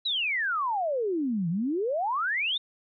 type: exponential two-way sweep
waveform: sine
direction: down then up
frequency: 4034 to 160 to 3739 Hz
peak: -25 dBFS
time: 0.05-2.58 s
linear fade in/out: 10 ms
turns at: 1.49 s
effects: none

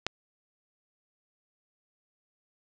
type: click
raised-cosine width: 0.2 ms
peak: -10 dBFS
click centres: 0.066 s
effects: low-pass 6000 Hz 12 dB/octave

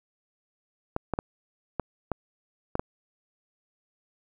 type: clicks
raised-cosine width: 1 ms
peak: -13 dBFS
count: 7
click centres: 0.964 / 1.137 / 1.189 / 1.797 / 2.117 / 2.754 / 2.795 s
effects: 9-bit

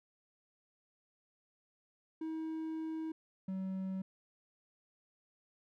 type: tone pair in turn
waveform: triangle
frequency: 319.1 / 189.74 Hz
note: D#4 / F#3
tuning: +44 / +44 cents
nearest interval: major sixth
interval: 900 cents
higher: first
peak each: -35 / -34 dBFS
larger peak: second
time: 2.21-3.12 / 3.48-4.02 s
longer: first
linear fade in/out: 5 ms
effects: none

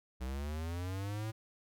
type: linear sweep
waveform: square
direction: up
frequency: 61.74 to 111.9 Hz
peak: -37 dBFS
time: 0.2-1.32 s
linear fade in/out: 20 ms
effects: none

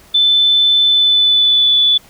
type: tone with pitch glide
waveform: sine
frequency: 3520 to 3466 Hz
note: A7 to A7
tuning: 0 to -27 cents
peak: -8 dBFS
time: 0.14-1.98 s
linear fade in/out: 10 ms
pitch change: -27 cents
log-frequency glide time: 0.84-1.77 s
effects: pink hiss -45 dBFS RMS until 2.09 s

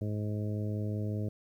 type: harmonic tone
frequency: 105.3 Hz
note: G#2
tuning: 24 cents sharp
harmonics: 1 / 2 / 3 / 4 / 5 / 6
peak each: -32 / -38 / -42 / -44 / -46 / -48 dBFS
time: 0.01-1.29 s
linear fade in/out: 5 ms
effects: 11-bit

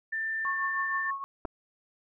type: tone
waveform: sine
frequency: 1783 Hz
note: A6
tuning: 22 cents sharp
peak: -29 dBFS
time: 0.12-1.11 s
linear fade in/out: 10 ms
type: tone with tremolo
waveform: sine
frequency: 1098 Hz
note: C#6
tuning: 17 cents flat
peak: -28 dBFS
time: 0.45-1.24 s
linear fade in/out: 0 ms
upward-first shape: triangle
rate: 6.4 Hz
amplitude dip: 75%
type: clicks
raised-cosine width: 1 ms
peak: -21 / -21 dBFS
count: 2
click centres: 1.451 / 1.454 s
effects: none

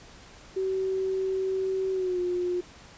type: tone with pitch glide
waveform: sine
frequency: 380.4 to 357 Hz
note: F#4 to F4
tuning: +48 to +38 cents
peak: -25 dBFS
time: 0.56-2.61 s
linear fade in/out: 10 ms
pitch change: -110 cents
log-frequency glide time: 1.92-2.2 s
effects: pink hiss -50 dBFS RMS until 2.97 s + resampled to 16000 Hz

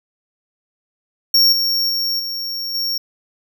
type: tone with level steps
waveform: square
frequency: 5520 Hz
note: F8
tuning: 21 cents flat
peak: -10 / -16 / -18 / -23 / -19 dBFS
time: 1.34-2.98 s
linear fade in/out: 5 ms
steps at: 1.52 / 1.89 / 2.19 / 2.74 s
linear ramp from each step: 10 ms
effects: none

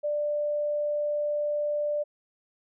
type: tone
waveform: sine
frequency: 591 Hz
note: D5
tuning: 11 cents sharp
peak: -25 dBFS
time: 0.03-2.04 s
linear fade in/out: 20 ms
effects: none

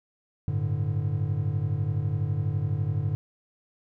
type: chord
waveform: triangle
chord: G suspended second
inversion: none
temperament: equal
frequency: 98 / 110 / 146.83 Hz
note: G2 / A2 / D3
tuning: 0 / 0 / 0 cents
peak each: -27 dBFS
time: 0.48-3.15 s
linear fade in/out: 0 ms
effects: none

